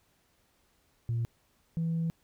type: tone pair in turn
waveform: sine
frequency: 116.54 / 164.81 Hz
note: A#2 / E3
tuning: 0 / 0 cents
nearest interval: tritone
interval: 600 cents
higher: second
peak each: -26 dBFS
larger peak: neither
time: 1.09-1.25 / 1.77-2.1 s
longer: second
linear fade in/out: 0 ms
effects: tanh soft clip ceiling -25 dBFS + pink hiss -70 dBFS RMS until 2.23 s